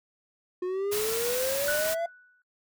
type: exponential sweep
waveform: triangle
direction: up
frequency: 357.9 to 687 Hz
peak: -25 dBFS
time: 0.62-2.06 s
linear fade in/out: 5 ms
type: noise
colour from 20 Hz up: white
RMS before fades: -32 dBFS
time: 0.91-1.95 s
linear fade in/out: 20 ms
type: tone with exponential decay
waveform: sine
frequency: 1480 Hz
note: F#6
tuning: in tune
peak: -25 dBFS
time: 1.68-2.42 s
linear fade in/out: 2 ms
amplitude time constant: 160 ms
effects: noise-tail reverb RT60 0.1 s tail -18 dB re dry